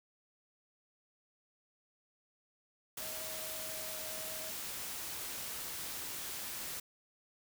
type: tone in noise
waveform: sine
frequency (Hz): 633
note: D#5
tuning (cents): +30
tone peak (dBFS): -49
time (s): 3-4.51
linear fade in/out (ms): 5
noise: white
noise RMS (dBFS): -42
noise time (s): 2.97-6.8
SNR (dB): -10
effects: none